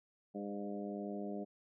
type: harmonic tone with a mistuned harmonic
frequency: 101.6 Hz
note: G#2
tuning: 38 cents flat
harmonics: 2 / 3 / 4 / 5 / 6 / 7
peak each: -42 / -46 / -46 / -51 / -48 / -51 dBFS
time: 0.34-1.45 s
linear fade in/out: 20 ms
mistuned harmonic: 5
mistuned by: +27 cents
effects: none